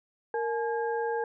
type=tone cluster; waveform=sine; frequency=463.6 / 852 / 1620 Hz; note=A#4 / G#5 / G#6; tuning=-10 / +44 / -43 cents; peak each=-29 / -32 / -38 dBFS; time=0.34-1.24 s; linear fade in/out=2 ms; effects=none